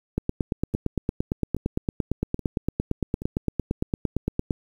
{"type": "two click trains", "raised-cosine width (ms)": 3, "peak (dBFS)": [-10, -20], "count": [39, 4], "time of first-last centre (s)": [[0.18, 4.508], [0.74, 3.219]], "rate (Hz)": [8.78, 1.21], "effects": ["8-bit"]}